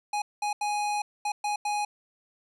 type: tone bursts at uneven times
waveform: square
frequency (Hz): 830.6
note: G#5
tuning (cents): 0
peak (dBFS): -27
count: 6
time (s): 0.13-0.22 / 0.42-0.53 / 0.61-1.02 / 1.25-1.32 / 1.44-1.56 / 1.65-1.85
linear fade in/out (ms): 5
effects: resampled to 24000 Hz + 11-bit